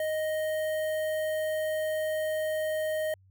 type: tone with notch filter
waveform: square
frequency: 622.3 Hz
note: D#5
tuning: in tune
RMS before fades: -30 dBFS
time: 0-3.14 s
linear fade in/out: 2 ms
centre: 5100 Hz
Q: 0.67
effects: added 95 Hz sine -57 dBFS peak until 3.3 s